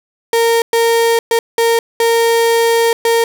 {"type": "tone bursts at uneven times", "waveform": "35% pulse", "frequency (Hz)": 461.7, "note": "A#4", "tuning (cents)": -17, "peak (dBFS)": -8, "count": 6, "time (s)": [[0.33, 0.62], [0.73, 1.19], [1.31, 1.39], [1.58, 1.79], [2, 2.93], [3.05, 3.24]], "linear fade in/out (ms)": 2, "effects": []}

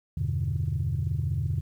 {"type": "chord", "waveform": "sine", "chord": "E minor seventh", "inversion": "none", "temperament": "equal", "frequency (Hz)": [82.41, 98, 123.47, 146.83], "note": ["E2", "G2", "B2", "D3"], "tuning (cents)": [0, 0, 0, 0], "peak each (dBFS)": -30, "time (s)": [0.17, 1.61], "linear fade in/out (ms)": 5, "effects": ["tanh soft clip ceiling -18 dBFS", "10-bit"]}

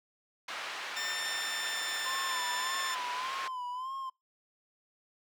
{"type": "band-pass noise", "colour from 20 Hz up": "pink", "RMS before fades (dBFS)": -40, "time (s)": [0.48, 3.48], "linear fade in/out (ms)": 5, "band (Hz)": [1000, 3700], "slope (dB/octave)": 12}
{"type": "tone with pitch glide", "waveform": "15% pulse", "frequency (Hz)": [1800, 1770.1], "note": ["A6", "A6"], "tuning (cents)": [39, 10], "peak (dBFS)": -28, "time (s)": [0.96, 2.95], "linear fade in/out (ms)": 10, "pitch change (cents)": -29, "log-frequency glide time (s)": [1.1, 2.45]}
{"type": "tone with vibrato", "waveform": "triangle", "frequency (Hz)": 1027, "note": "C6", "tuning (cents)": -33, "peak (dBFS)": -34, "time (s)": [2.05, 4.1], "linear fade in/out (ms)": 10, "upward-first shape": "sine", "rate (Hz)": 1.7, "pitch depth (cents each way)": 83}
{"effects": ["noise-tail reverb RT60 0.2 s tail -25 dB re dry"]}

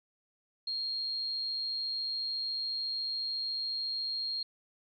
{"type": "tone", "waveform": "sine", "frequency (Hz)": 4238, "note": "C8", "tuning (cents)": 21, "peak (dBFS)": -32, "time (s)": [0.67, 4.43], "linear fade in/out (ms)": 5, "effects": []}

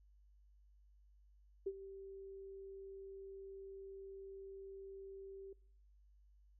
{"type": "tone with ADSR envelope", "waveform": "sine", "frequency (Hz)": 389.3, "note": "G4", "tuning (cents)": -12, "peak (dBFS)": -35, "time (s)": [1.66, 5.53], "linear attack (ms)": 9, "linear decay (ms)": 51, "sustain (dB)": -14, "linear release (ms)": 4, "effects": ["noise-tail reverb RT60 0.7 s tail -24 dB re dry", "added 50 Hz sine -64 dBFS peak until 6.59 s"]}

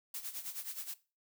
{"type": "noise with tremolo", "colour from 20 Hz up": "blue", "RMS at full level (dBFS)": -40, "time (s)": [0.14, 0.94], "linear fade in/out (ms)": 2, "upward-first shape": "sine", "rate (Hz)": 9.5, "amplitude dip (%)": 75, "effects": ["noise-tail reverb RT60 0.3 s tail -18 dB re dry"]}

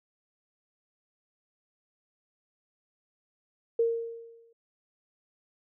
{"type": "tone with exponential decay", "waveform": "sine", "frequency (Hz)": 461.4, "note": "A#4", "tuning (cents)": -18, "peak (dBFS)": -20, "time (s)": [3.79, 4.53], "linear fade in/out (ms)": 5, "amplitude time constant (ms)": 160, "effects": []}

